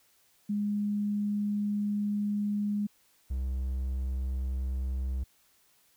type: tone pair in turn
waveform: sine / triangle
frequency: 206.2 / 64.95 Hz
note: G#3 / C2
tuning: -12 / -12 cents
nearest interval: octave + minor sixth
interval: 2000 cents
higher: first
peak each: -27 / -27 dBFS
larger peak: neither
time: 0.49-2.87 / 3.3-5.24 s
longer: first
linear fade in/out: 10 ms
effects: white hiss -66 dBFS RMS until 5.96 s